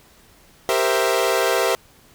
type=chord; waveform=sawtooth; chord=C dominant seventh; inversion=second; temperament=equal; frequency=392 / 466.2 / 523.3 / 659.3 Hz; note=G4 / Bb4 / C5 / E5; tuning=0 / 0 / 0 / 0 cents; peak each=-19 dBFS; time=0.69-1.75 s; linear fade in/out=0 ms; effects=pink hiss -52 dBFS RMS until 2.14 s